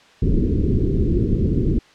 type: low-pass noise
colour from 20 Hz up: pink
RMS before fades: -18 dBFS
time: 0.22-1.79 s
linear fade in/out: 5 ms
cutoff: 410 Hz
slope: 48 dB/octave
effects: white hiss -50 dBFS RMS until 1.94 s + low-pass 4000 Hz 12 dB/octave